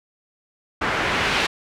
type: noise with low-pass filter sweep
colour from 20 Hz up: white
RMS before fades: -22 dBFS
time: 0.81-1.47 s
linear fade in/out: 10 ms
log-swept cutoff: 1600 to 2900 Hz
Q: 1.1
effects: none